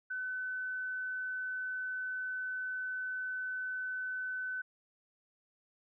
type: tone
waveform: sine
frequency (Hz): 1511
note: F#6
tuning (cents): +36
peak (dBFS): -35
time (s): 0.1-4.62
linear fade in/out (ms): 10
effects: none